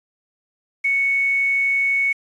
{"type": "tone with quantisation", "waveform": "sine", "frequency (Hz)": 2217, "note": "C#7", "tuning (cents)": 0, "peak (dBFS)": -16, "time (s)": [0.84, 2.13], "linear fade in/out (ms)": 10, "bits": 7, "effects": ["resampled to 24000 Hz"]}